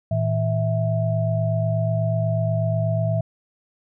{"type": "tone cluster", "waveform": "sine", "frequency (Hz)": [112.6, 160.8, 654], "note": ["A2", "E3", "E5"], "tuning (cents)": [40, -43, -14], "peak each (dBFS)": [-21, -25, -25], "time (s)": [0.11, 3.21], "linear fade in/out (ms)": 5, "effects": []}